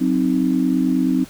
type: chord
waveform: sine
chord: C diminished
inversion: second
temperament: equal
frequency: 185 / 261.6 / 311.1 Hz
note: Gb3 / C4 / Eb4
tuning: 0 / 0 / 0 cents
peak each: -22 / -17 / -21 dBFS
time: 0-1.25 s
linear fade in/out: 20 ms
effects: pink hiss -42 dBFS RMS until 1.29 s